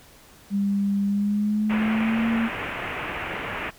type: tone with pitch glide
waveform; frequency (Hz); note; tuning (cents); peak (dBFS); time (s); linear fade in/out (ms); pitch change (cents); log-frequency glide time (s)
sine; 200 to 228.4; G3 to A#3; +35 to -35; -20; 0.5-2.5; 50; +230; 1.05-2.28
type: low-pass noise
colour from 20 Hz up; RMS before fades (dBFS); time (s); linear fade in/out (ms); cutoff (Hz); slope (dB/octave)
white; -31; 1.69-3.71; 20; 2700; 48
effects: pink hiss -51 dBFS RMS until 3.78 s